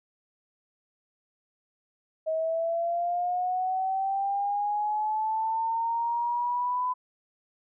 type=linear sweep; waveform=sine; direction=up; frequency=633 to 1006 Hz; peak=-25 dBFS; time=2.26-6.94 s; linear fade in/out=20 ms; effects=none

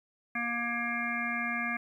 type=harmonic tone; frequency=236.6 Hz; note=A#3; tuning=26 cents sharp; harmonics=1 / 3 / 5 / 7 / 9 / 10; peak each=-37 / -40 / -39 / -35 / -35 / -39 dBFS; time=0.35-1.77 s; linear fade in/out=5 ms; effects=11-bit

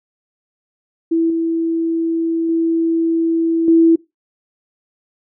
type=tone with level steps; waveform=sine; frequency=329.6 Hz; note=E4; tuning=in tune; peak=-12 / -15 / -13 / -7 dBFS; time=1.11-3.96 s; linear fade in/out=10 ms; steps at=1.3 / 2.49 / 3.68 s; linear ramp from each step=2 ms; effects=noise-tail reverb RT60 0.2 s tail -21 dB re dry

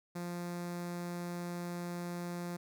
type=tone with notch filter; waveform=sawtooth; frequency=174.61 Hz; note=F3; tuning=in tune; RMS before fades=-40 dBFS; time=0.15-2.57 s; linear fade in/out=10 ms; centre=3000 Hz; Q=1.8; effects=none

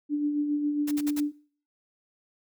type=tone with tremolo; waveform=sine; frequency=293.7 Hz; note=D4; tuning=in tune; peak=-22 dBFS; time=0.09-1.32 s; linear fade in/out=50 ms; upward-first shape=sine; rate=7.3 Hz; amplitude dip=40%
type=noise bursts; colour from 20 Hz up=white; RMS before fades=-37 dBFS; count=4; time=0.87-1.205 s; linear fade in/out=10 ms; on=44 ms; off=53 ms
effects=noise-tail reverb RT60 0.5 s tail -22 dB re dry

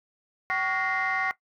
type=tone cluster; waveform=sine; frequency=763 / 1118 / 1432 / 1864 / 2078 Hz; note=G5 / C#6 / F6 / A#6 / C7; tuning=-47 / +14 / +43 / -1 / -12 cents; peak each=-30 dBFS; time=0.5-1.31 s; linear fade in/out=0 ms; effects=noise-tail reverb RT60 0.1 s tail -17 dB re dry + tanh soft clip ceiling -18 dBFS

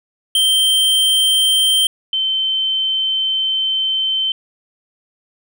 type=tone pair in turn; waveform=square / sine; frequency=3136 / 3089 Hz; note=G7 / G7; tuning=0 / -26 cents; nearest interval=unison; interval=26 cents; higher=first; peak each=-12 / -15 dBFS; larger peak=first; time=0.35-1.87 / 2.13-4.32 s; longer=second; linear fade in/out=2 ms; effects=none

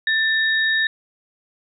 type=tone pair together; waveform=sine; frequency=1778 / 3767 Hz; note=A6 / A#7; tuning=+18 / +17 cents; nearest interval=octave + minor second; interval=1299 cents; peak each=-17 / -24 dBFS; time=0.07-0.87 s; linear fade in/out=2 ms; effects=none

